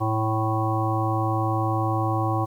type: harmonic tone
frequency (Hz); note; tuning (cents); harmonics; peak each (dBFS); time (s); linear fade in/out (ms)
110; A2; 0; 1 / 3 / 5 / 7 / 9 / 10; -24 / -28 / -33 / -28 / -32 / -30; 0-2.46; 20
effects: 9-bit